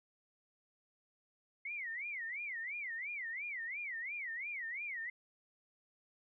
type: tone with vibrato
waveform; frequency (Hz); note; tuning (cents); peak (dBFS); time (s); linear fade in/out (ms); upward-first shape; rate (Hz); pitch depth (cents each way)
sine; 2093; C7; 0; -39; 1.65-5.1; 5; sine; 2.9; 260
effects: none